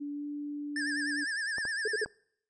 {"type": "tone with pitch glide", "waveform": "sine", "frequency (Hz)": [288.9, 291.9], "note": ["D4", "D4"], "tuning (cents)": [-28, -10], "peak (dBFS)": -34, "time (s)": [0, 1.25], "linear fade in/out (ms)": 20, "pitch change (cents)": 18, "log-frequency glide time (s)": [0.11, 0.25]}
{"type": "tone with vibrato", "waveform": "square", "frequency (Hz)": 1705, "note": "G#6", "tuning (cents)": 45, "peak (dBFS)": -32, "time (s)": [0.76, 2.05], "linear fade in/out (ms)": 2, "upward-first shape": "sine", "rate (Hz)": 9.9, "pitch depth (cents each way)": 110}
{"type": "clicks", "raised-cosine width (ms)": 1, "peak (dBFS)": -28, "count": 3, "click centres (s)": [1.583, 1.653, 2.06]}
{"type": "tone bursts", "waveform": "sine", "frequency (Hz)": 430.9, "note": "A4", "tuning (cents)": -36, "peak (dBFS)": -28, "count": 3, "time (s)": [1.85, 2.041], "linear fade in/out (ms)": 5, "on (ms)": 29, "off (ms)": 52}
{"effects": ["noise-tail reverb RT60 0.7 s tail -26 dB re dry", "resampled to 22050 Hz"]}